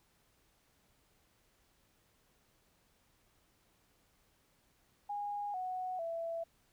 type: tone with pitch steps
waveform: sine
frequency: 820 / 739 / 666 Hz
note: G#5 / F#5 / E5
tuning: -22 / -2 / +18 cents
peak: -36 dBFS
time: 5.09-6.44 s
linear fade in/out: 10 ms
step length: 450 ms
effects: pink hiss -72 dBFS RMS until 6.72 s